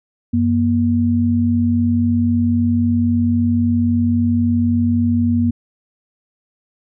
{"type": "tone pair together", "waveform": "sine", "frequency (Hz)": [94.36, 238.1], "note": ["F#2", "A#3"], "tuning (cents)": [34, 37], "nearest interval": "octave + major third", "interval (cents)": 1603, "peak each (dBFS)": [-18, -14], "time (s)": [0.33, 5.51], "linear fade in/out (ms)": 10, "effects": []}